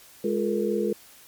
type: tone cluster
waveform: sine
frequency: 208.2 / 352.4 / 428.2 / 472.2 Hz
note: G#3 / F4 / A4 / A#4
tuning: +5 / +16 / -47 / +22 cents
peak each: -28 dBFS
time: 0.24-0.93 s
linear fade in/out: 5 ms
effects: white hiss -51 dBFS RMS until 1.27 s + MP3 96 kbps